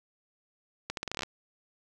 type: accelerating click train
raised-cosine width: 0.2 ms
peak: -16 dBFS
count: 11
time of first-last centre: 0.9-1.233 s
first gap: 72 ms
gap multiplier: 0.81
effects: none